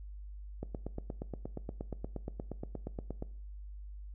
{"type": "click train", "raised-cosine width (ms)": 2, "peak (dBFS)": -25, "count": 23, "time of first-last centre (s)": [0.63, 3.224], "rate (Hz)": 8.48, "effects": ["noise-tail reverb RT60 0.5 s tail -19 dB re dry", "added 50 Hz sine -43 dBFS peak until 4.14 s"]}